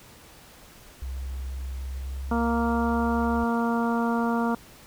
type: tone with pitch glide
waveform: sine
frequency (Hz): 65.41 to 69.02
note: C2 to C#2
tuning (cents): 0 to -7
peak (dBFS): -30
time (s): 1.02-3.44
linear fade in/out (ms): 0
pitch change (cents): +93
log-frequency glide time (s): 1.81-3.02
type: harmonic tone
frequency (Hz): 233.1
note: A#3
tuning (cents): 0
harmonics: 1 / 2 / 3 / 4 / 5 / 6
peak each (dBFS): -24 / -31 / -32 / -31 / -34 / -35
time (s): 2.31-4.55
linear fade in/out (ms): 5
effects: pink hiss -50 dBFS RMS until 4.86 s